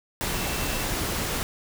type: tone in noise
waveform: sine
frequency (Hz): 2676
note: E7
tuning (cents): +25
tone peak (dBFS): -38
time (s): 0.35-0.83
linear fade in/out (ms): 0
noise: pink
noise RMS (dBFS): -28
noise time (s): 0.21-1.43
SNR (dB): -13
effects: none